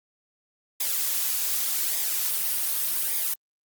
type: noise with flanger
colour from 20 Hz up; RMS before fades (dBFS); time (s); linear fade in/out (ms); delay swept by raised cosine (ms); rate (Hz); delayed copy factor
blue; -26; 0.8-3.34; 5; 0.69 to 4.49; 0.85; -0.55
effects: Opus 48 kbps